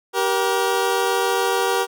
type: tone pair together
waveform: 20% pulse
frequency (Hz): 388.3 / 475.3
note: G4 / A#4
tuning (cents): -16 / +34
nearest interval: major third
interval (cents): 350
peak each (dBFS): -16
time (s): 0.13-1.87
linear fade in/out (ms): 50
effects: none